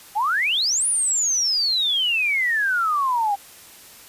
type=exponential two-way sweep; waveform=sine; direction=up then down; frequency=784 to 9890 to 784 Hz; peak=-18 dBFS; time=0.15-3.36 s; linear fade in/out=20 ms; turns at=0.87 s; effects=white hiss -45 dBFS RMS until 4.08 s + resampled to 32000 Hz